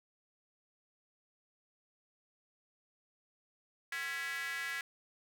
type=tone with high-pass filter; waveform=square; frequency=151.5 Hz; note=D#3; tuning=46 cents flat; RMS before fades=-39 dBFS; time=3.92-4.81 s; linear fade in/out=2 ms; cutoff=1800 Hz; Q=5.3; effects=none